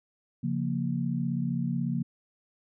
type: chord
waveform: sine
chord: Bb minor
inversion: first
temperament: equal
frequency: 138.59 / 174.61 / 233.1 Hz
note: Db3 / F3 / Bb3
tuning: 0 / 0 / 0 cents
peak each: -31 dBFS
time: 0.43-2.03 s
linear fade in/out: 10 ms
effects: none